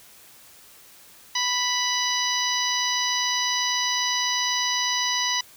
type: harmonic tone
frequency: 987.8 Hz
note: B5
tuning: in tune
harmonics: 1 / 2 / 3 / 4 / 5 / 6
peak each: -29 / -29 / -29 / -29 / -29 / -29 dBFS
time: 1.35-5.41 s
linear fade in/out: 5 ms
effects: white hiss -50 dBFS RMS until 5.56 s